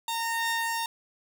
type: tone pair together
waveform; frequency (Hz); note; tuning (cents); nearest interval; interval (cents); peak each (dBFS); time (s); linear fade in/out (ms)
sawtooth; 918.4 / 1838; A#5 / A#6; -26 / -25; octave; 1201; -25 / -29; 0.08-0.86; 2
effects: none